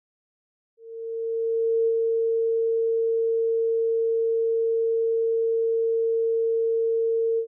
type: tone with ADSR envelope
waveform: sine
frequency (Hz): 454.9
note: A#4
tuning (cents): -42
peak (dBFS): -18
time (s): 0.77-7.47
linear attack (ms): 1100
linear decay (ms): 54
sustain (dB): -2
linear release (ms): 86
effects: none